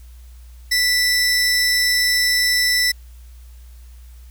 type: tone pair together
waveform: 40% pulse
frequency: 1975.5 / 5297 Hz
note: B6 / E8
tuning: 0 / +8 cents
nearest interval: octave + perfect fourth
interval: 1708 cents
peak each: -17 dBFS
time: 0.71-2.92 s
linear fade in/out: 10 ms
effects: added 60 Hz sine -38 dBFS peak until 4.3 s + white hiss -55 dBFS RMS until 4.3 s